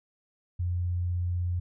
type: tone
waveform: sine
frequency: 88.4 Hz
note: F2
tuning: 22 cents sharp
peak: -26 dBFS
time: 0.59-1.6 s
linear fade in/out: 10 ms
effects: none